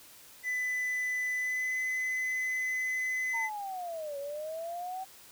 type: tone with pitch glide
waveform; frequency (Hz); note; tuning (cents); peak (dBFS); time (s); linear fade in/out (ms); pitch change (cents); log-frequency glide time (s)
triangle; 2000 to 2023; B6 to B6; +21 to +41; -28; 0.43-3.5; 50; +20; 1.38-1.77
type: linear two-way sweep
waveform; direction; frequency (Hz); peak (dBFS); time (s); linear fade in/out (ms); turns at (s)
sine; down then up; 933 to 554.4 to 767; -35; 3.33-5.05; 20; 4.18
effects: white hiss -54 dBFS RMS until 5.31 s